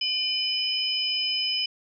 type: tone cluster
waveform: sine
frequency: 2426 / 3021 / 5080 Hz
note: D#7 / F#7 / D#8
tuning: -44 / +35 / +35 cents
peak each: -33 / -27 / -27 dBFS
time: 0.01-1.66 s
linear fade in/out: 5 ms
effects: none